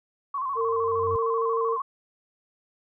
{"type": "tone with vibrato", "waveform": "sine", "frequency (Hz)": 1080, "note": "C#6", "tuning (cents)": -45, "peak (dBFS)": -26, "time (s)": [0.34, 1.82], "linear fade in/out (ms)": 5, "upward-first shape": "square", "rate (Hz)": 13, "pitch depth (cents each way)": 68}
{"type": "tone with exponential growth", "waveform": "triangle", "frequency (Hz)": 92.5, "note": "F#2", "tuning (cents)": 0, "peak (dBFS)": -27, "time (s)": [0.42, 1.16], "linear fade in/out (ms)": 0, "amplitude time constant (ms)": 160}
{"type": "tone", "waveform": "sine", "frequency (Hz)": 456.3, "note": "A#4", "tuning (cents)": -37, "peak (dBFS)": -24, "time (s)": [0.55, 1.78], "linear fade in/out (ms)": 50}
{"effects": []}